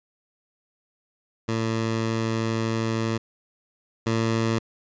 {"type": "tone pair in turn", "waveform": "15% pulse", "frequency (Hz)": [112.7, 113.25], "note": ["A2", "A#2"], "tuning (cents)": [42, -50], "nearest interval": "unison", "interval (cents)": 8, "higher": "second", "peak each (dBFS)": [-17, -15], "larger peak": "second", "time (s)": [[1.48, 3.18], [4.06, 4.59]], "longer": "first", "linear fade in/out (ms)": 10, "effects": ["resampled to 16000 Hz"]}